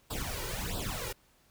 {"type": "noise with flanger", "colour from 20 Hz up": "pink", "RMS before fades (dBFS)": -36, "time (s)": [0.1, 1.13], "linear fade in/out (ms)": 10, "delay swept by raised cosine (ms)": [0.23, 2.13], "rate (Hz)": 1.5, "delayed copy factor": 1, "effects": ["pink hiss -66 dBFS RMS until 1.5 s"]}